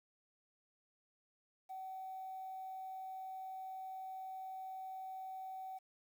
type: tone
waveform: triangle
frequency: 758 Hz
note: F#5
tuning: 42 cents sharp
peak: -40 dBFS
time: 1.69-5.79 s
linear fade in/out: 20 ms
effects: tanh soft clip ceiling -41 dBFS + 11-bit